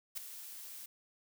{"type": "noise with ADSR envelope", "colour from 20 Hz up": "blue", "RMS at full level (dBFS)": -36, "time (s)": [0.15, 0.86], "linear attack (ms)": 25, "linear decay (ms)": 5, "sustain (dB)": -12, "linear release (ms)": 5, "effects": []}